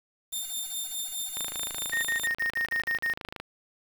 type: tone with tremolo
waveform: 10% pulse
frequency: 3611 Hz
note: A7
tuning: 44 cents sharp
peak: -22 dBFS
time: 0.32-2.27 s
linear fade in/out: 10 ms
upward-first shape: triangle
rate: 4.8 Hz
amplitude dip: 60%
type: click train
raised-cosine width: 0.3 ms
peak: -20 dBFS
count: 55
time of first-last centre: 1.37-3.4 s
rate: 26.6 Hz
type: tone bursts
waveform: sine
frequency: 1850 Hz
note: A#6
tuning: 14 cents flat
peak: -25 dBFS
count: 8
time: 1.92-3.136 s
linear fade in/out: 10 ms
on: 110 ms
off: 48 ms
effects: 7-bit